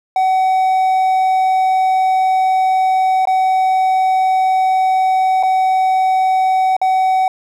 triangle tone with dropouts, 754 Hz, F#5, 32 cents sharp, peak -9 dBFS, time 0.16-7.28 s, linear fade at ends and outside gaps 2 ms, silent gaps 3.254-3.272 / 5.428-5.433 / 6.766-6.815 s, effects none

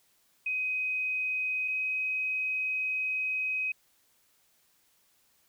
sine tone pair in turn, 2516 / 2526 Hz, D#7 / D#7, +19 / +26 cents, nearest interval unison, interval 7 cents, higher second, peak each -28 dBFS, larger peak neither, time 0.46-1.68 / 1.68-3.72 s, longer second, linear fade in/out 5 ms, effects white hiss -68 dBFS RMS until 5.48 s

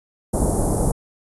pink band-stop noise, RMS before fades -19 dBFS, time 0.33-0.92 s, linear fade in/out 10 ms, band 790 to 10000 Hz, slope 24 dB/octave, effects resampled to 24000 Hz

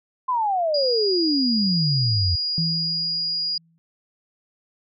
sine exponential sweep, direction down, 1046.5 to 83.2 Hz, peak -19 dBFS, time 0.28-2.36 s, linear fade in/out 10 ms
sine tone, 4871 Hz, D#8, 38 cents flat, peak -22 dBFS, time 0.74-3.58 s, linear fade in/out 5 ms
sine tone with exponential decay, 164.81 Hz, E3, in tune, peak -20 dBFS, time 2.58-3.78 s, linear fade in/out 0 ms, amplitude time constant 260 ms
effects none

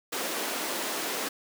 pink high-pass noise, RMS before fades -32 dBFS, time 0.12-1.29 s, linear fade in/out 10 ms, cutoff 270 Hz, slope 24 dB/octave, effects none

